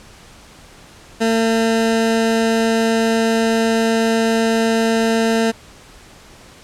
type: tone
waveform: 20% pulse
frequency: 226 Hz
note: A3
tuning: 47 cents sharp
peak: -9 dBFS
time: 1.2-5.52 s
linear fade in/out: 20 ms
effects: pink hiss -43 dBFS RMS until 6.63 s + low-pass 9000 Hz 12 dB/octave